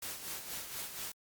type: noise with tremolo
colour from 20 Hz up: white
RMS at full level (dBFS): -40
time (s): 0.02-1.12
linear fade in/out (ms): 5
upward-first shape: sine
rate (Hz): 4.2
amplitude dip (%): 55
effects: Opus 48 kbps